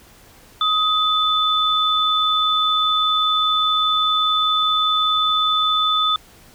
sine tone pair together, 1258 / 3515 Hz, D#6 / A7, +19 / -2 cents, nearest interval octave + tritone, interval 1779 cents, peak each -18 dBFS, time 0.61-6.16 s, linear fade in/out 2 ms, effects pink hiss -48 dBFS RMS until 6.54 s

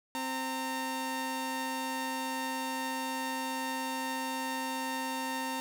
sawtooth tone pair together, 261.6 / 916.8 Hz, C4 / A#5, 0 / -29 cents, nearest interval octave + minor seventh, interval 2171 cents, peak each -33 / -31 dBFS, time 0.15-5.6 s, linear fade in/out 0 ms, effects none

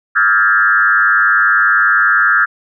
sine tone with frequency modulation, 1505 Hz, F#6, 29 cents sharp, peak -8 dBFS, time 0.15-2.46 s, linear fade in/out 20 ms, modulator 100 Hz, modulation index 2.2, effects none

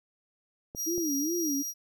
clicks, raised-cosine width 2 ms, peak -27 dBFS, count 2, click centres 0.749 / 0.98 s
sawtooth tone with tremolo, 5720 Hz, F8, 41 cents sharp, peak -28 dBFS, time 0.75-1.74 s, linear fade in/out 50 ms, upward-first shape sine, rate 3.1 Hz, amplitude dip 25%
sine tone with vibrato, 311.1 Hz, D#4, in tune, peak -28 dBFS, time 0.86-1.63 s, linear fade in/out 20 ms, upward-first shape sine, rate 2.5 Hz, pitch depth 210 cents each way
effects none

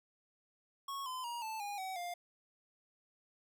square tone with pitch steps, 1102 / 1022.3 / 948.3 / 879.7 / 816.1 / 757 / 702.3 Hz, C#6 / C6 / A#5 / A5 / G#5 / F#5 / F5, -11 / -41 / +29 / -1 / -31 / +39 / +10 cents, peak -40 dBFS, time 0.88-2.14 s, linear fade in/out 5 ms, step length 180 ms, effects none

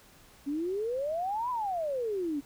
sine exponential two-way sweep, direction up then down, 273.2 to 1021 to 273.2 Hz, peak -29 dBFS, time 0.46-2.41 s, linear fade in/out 20 ms, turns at 1.5 s, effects pink hiss -57 dBFS RMS until 2.45 s

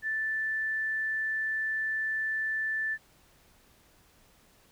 sine tone, 1760 Hz, A6, in tune, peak -28 dBFS, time 0.02-2.98 s, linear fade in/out 50 ms, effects pink hiss -62 dBFS RMS until 4.71 s

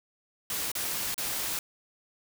white noise with dropouts, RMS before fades -32 dBFS, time 0.5-1.59 s, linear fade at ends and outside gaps 2 ms, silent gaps 0.717-0.752 / 1.144-1.179 s, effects none

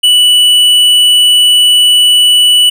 sine tone with tanh clipping, 2960 Hz, F#7, in tune, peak -5 dBFS, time 0.03-2.7 s, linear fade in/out 10 ms, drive 10 dB, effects none

